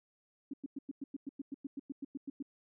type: tone bursts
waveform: sine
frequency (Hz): 277.2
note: C#4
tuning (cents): 0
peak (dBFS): -37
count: 16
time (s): 0.51-2.426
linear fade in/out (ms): 5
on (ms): 26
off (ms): 100
effects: none